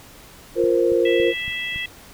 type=chord; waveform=sine; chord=F suspended fourth; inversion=none; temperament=equal; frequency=349.2 / 466.2 / 523.3 Hz; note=F4 / Bb4 / C5; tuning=0 / 0 / 0 cents; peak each=-19 / -19 / -21 dBFS; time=0.55-1.34 s; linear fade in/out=50 ms
type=click train; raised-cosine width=5 ms; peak=-24 dBFS; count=5; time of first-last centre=0.64-1.76 s; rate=3.57 Hz
type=harmonic tone; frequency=659.3 Hz; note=E5; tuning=in tune; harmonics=3 / 4 / 5; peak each=-28 / -29 / -30 dBFS; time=1.05-1.86 s; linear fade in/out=5 ms
effects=pink hiss -45 dBFS RMS until 2.13 s